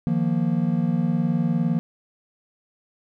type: chord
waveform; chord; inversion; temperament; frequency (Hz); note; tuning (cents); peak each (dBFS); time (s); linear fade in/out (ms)
triangle; Eb suspended second; none; just; 155.56 / 175.01 / 233.3; Eb3 / F3 / Bb3; 0 / +4 / +2; -23 / -21 / -22; 0.07-1.79; 0
effects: none